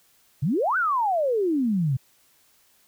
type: exponential two-way sweep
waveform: sine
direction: up then down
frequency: 123.47 to 1549 to 123.47 Hz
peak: -20 dBFS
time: 0.42-1.97 s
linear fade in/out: 10 ms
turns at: 0.77 s
effects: white hiss -61 dBFS RMS until 2.87 s